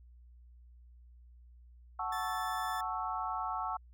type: chord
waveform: sine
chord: F# minor seventh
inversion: none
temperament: equal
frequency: 740 / 880 / 1108.7 / 1318.5 Hz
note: F#5 / A5 / C#6 / E6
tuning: 0 / 0 / 0 / 0 cents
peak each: -39 dBFS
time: 1.99-3.77 s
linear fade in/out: 5 ms
type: tone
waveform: sawtooth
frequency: 1751 Hz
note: A6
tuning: 9 cents flat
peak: -38 dBFS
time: 2.12-2.81 s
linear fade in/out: 5 ms
effects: added 60 Hz sine -54 dBFS peak until 3.93 s